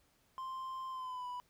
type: tone with pitch glide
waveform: triangle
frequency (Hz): 1046.5 to 987.8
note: C6 to B5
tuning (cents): 0 to 0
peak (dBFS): -38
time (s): 0.38-1.4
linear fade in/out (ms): 0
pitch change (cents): -100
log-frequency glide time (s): 0.9-1.27
effects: pink hiss -72 dBFS RMS until 1.49 s